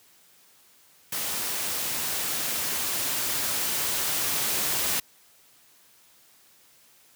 white noise with level ramp, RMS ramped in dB -30 to -26 dBFS, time 1.12-5 s, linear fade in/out 5 ms, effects white hiss -58 dBFS RMS until 7.15 s + high-pass 80 Hz 12 dB/octave

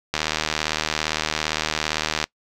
click train, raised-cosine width 0.2 ms, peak -4 dBFS, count 164, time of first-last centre 0.14-2.241 s, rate 77.6 Hz, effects noise-tail reverb RT60 0.1 s tail -23 dB re dry

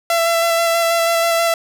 sawtooth tone with vibrato, 671 Hz, E5, 31 cents sharp, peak -10 dBFS, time 0.1-1.54 s, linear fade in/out 2 ms, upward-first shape square, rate 6.2 Hz, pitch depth 12 cents each way, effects none

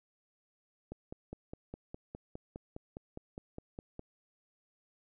click train, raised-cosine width 2 ms, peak -29 dBFS, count 16, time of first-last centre 0.92-3.994 s, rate 4.88 Hz, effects none

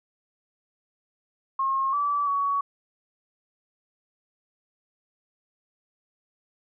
sine tone with pitch steps, 1077 / 1155 / 1125 Hz, C6 / D6 / C#6, +50 / -29 / +25 cents, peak -22 dBFS, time 1.59-2.61 s, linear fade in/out 5 ms, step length 340 ms, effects none

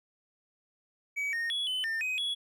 triangle tone with pitch steps, 2274 / 1848 / 3375 / 3030 / 1803 / 2516 / 3367 Hz, C#7 / A#6 / G#7 / F#7 / A6 / D#7 / G#7, +44 / -16 / +27 / +40 / +42 / +19 / +23 cents, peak -28 dBFS, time 1.16-2.35 s, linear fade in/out 20 ms, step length 170 ms, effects none

